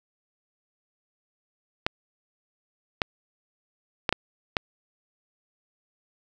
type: clicks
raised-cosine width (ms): 0.3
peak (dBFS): -6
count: 5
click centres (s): 1.865 / 3.018 / 4.092 / 4.126 / 4.568
effects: none